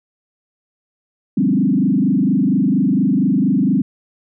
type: tone with frequency modulation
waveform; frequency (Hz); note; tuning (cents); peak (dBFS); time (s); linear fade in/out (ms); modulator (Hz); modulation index
sine; 228.4; A#3; -35; -12; 1.37-3.82; 5; 24.3; 2.4
effects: none